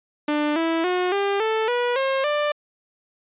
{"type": "tone with pitch steps", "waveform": "sawtooth", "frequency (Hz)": [297.6, 328.3, 362.2, 399.5, 440.8, 486.3, 536.4, 591.8], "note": ["D4", "E4", "F#4", "G4", "A4", "B4", "C5", "D5"], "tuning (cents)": [23, -7, -37, 33, 3, -27, 43, 13], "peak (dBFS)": -16, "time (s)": [0.28, 2.52], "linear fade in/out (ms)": 5, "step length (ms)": 280, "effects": ["resampled to 8000 Hz"]}